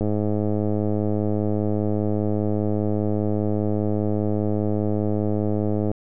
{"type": "click train", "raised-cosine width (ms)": 2, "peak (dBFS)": -11, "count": 621, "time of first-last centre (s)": [0.01, 5.915], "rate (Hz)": 105, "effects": []}